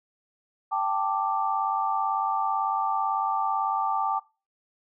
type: chord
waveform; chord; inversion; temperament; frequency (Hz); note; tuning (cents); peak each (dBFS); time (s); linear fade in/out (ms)
sine; G suspended second; none; just; 784 / 882 / 1176; G5 / A5 / D6; 0 / +4 / +2; -28; 0.71-4.2; 20
effects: noise-tail reverb RT60 0.3 s tail -21 dB re dry